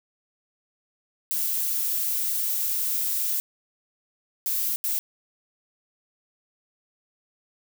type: noise bursts at uneven times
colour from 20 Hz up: violet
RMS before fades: -26 dBFS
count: 3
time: 1.31-3.4 / 4.46-4.76 / 4.84-4.99 s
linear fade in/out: 0 ms
effects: none